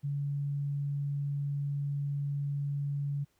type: tone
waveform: sine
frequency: 142.3 Hz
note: C#3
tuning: 46 cents sharp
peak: -30 dBFS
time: 0.03-3.25 s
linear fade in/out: 20 ms
effects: pink hiss -73 dBFS RMS until 3.39 s